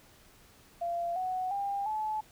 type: tone with pitch steps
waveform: sine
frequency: 688 / 741.7 / 799.5 / 861.8 Hz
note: F5 / F#5 / G5 / A5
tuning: -26 / +4 / +34 / -36 cents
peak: -30 dBFS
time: 0.81-2.21 s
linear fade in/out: 10 ms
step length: 350 ms
effects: pink hiss -59 dBFS RMS until 2.31 s

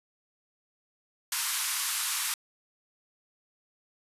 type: band-pass noise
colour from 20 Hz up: white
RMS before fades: -31 dBFS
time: 1.32-2.34 s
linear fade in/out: 2 ms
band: 920 to 13000 Hz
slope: 48 dB/octave
effects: resampled to 32000 Hz

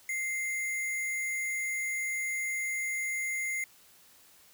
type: tone with sample-and-hold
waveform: sine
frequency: 2093 Hz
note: C7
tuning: in tune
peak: -30 dBFS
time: 0.09-3.64 s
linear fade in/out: 2 ms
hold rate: 8820 Hz
effects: white hiss -59 dBFS RMS until 4.53 s

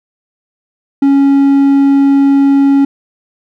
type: tone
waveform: triangle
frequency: 277.2 Hz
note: C#4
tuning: in tune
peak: -3 dBFS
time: 1.02-2.85 s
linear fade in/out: 5 ms
effects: none

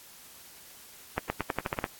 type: accelerating click train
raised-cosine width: 0.5 ms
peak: -12 dBFS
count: 9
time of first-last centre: 1.18-1.841 s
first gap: 120 ms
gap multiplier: 0.89
effects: white hiss -51 dBFS RMS until 1.99 s + AAC 64 kbps

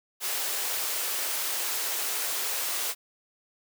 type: high-pass noise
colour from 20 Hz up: white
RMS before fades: -30 dBFS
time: 0.2-2.95 s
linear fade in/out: 50 ms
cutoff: 370 Hz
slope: 24 dB/octave
effects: none

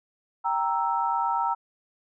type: chord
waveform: sine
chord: E diminished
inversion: first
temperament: equal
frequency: 784 / 932.3 / 1318.5 Hz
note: G5 / Bb5 / E6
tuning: 0 / 0 / 0 cents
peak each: -29 / -25 / -29 dBFS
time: 0.44-1.55 s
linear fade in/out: 20 ms
effects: none

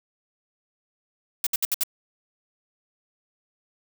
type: noise bursts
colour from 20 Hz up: blue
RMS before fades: -23 dBFS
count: 5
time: 1.44-1.835 s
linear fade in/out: 2 ms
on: 27 ms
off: 65 ms
effects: none

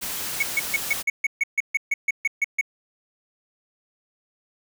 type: noise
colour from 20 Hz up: white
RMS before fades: -30 dBFS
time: 0.01-1.03 s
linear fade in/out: 20 ms
type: tone bursts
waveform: triangle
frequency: 2217 Hz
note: C#7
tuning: in tune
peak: -16 dBFS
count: 14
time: 0.4-2.612 s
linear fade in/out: 5 ms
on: 28 ms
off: 140 ms
effects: none

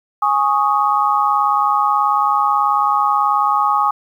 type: chord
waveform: sine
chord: Ab suspended fourth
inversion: none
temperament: just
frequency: 830.6 / 1107.5 / 1245.9 Hz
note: Ab5 / Db6 / Eb6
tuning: 0 / -2 / +2 cents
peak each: -17 dBFS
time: 0.22-3.91 s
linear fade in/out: 5 ms
effects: 8-bit

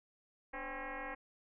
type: tone with frequency modulation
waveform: sine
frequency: 559 Hz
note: C#5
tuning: 14 cents sharp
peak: -40 dBFS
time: 0.53-1.15 s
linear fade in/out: 10 ms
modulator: 268 Hz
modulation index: 6.1
effects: none

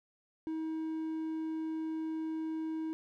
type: tone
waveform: triangle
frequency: 318.4 Hz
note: D#4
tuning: 40 cents sharp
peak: -32 dBFS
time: 0.47-2.93 s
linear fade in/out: 0 ms
effects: none

